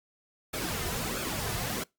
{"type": "noise with flanger", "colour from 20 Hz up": "pink", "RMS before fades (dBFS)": -33, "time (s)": [0.53, 1.84], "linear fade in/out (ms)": 10, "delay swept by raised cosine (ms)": [1, 3.7], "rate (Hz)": 1.5, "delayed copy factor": -0.65, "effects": ["noise-tail reverb RT60 0.2 s tail -24 dB re dry", "Opus 48 kbps"]}